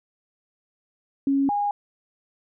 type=tone pair in turn; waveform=sine; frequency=275.7 / 818.8 Hz; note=C#4 / G#5; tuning=-9 / -25 cents; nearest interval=octave + perfect fifth; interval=1884 cents; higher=second; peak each=-18 / -21 dBFS; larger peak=first; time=1.27-1.49 / 1.49-1.71 s; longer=neither; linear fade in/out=2 ms; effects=none